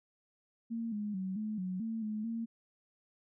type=tone with pitch steps; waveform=sine; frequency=229.3 / 208.6 / 188.6 / 214.7 / 184.5 / 224.8 / 214 / 228.7 Hz; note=A#3 / G#3 / F#3 / A3 / F#3 / A3 / A3 / A#3; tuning=-28 / +8 / +33 / -42 / -5 / +37 / -48 / -33 cents; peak=-34 dBFS; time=0.7-2.46 s; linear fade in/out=20 ms; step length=220 ms; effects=none